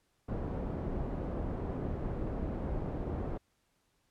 pink low-pass noise, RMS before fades -36 dBFS, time 0.28-3.38 s, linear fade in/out 10 ms, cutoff 590 Hz, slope 12 dB/octave, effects pink hiss -75 dBFS RMS until 4.1 s + low-pass 12000 Hz 12 dB/octave

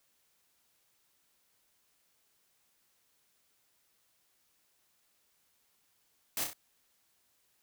white noise with echo, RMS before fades -34 dBFS, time 6.37-6.44 s, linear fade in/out 2 ms, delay 31 ms, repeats 3, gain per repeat -5 dB, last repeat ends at 6.533 s, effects white hiss -73 dBFS RMS until 7.62 s

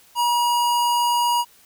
square tone, 958 Hz, A#5, 47 cents sharp, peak -18 dBFS, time 0.15-1.45 s, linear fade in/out 50 ms, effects white hiss -53 dBFS RMS until 1.65 s

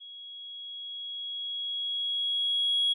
sine tone with level ramp, 3322 Hz, G#7, in tune, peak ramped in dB -43 to -21 dBFS, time 0-2.94 s, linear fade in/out 20 ms, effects tanh soft clip ceiling -19 dBFS

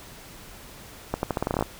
accelerating click train, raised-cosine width 1 ms, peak -10 dBFS, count 12, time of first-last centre 1.14-1.625 s, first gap 91 ms, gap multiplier 0.84, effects pink hiss -45 dBFS RMS until 1.79 s

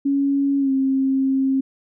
sine tone with pitch glide, 278.5 to 267.6 Hz, C#4 to C4, +8 to +39 cents, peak -16 dBFS, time 0.05-1.61 s, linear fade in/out 10 ms, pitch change -69 cents, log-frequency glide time 0.59-0.71 s, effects none

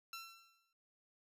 15% pulse tone with exponential decay, 1349 Hz, E6, 40 cents sharp, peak -37 dBFS, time 0.13-0.73 s, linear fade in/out 2 ms, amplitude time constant 130 ms, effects resampled to 32000 Hz

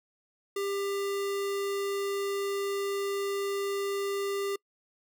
square tone, 398 Hz, G4, 26 cents sharp, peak -30 dBFS, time 0.56-4.56 s, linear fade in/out 5 ms, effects noise-tail reverb RT60 0.1 s tail -26 dB re dry

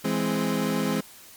30% pulse chord, E augmented, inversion none, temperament equal, 164.81 / 207.7 / 261.6 Hz, E3 / G#3 / B#3, 0 / 0 / 0 cents, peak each -27 / -24 / -25 dBFS, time 0.04-1.01 s, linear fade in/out 10 ms, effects white hiss -48 dBFS RMS until 1.36 s + MP3 96 kbps

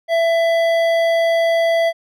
sine tone with hard clipping, 666 Hz, E5, 18 cents sharp, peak -15 dBFS, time 0.08-1.93 s, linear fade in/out 50 ms, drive 11 dB, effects none

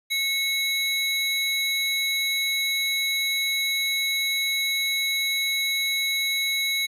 square tone pair together, 2187 / 3897 Hz, C#7 / B7, -24 / -24 cents, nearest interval minor seventh, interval 1000 cents, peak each -26 dBFS, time 0.1-6.87 s, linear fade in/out 20 ms, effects resampled to 32000 Hz

